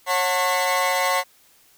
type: tone cluster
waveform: 40% pulse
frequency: 548 / 731 / 900 / 1093 / 2013 Hz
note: C#5 / F#5 / A5 / C#6 / B6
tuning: -20 / -21 / +39 / -25 / +33 cents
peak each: -25 dBFS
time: 0.06-1.24 s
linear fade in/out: 50 ms
effects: white hiss -56 dBFS RMS until 1.77 s